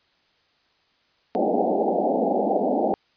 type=band-pass noise; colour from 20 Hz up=white; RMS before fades=-22 dBFS; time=1.35-2.94 s; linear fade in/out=0 ms; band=190 to 810 Hz; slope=96 dB/octave; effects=white hiss -64 dBFS RMS until 3.16 s + resampled to 11025 Hz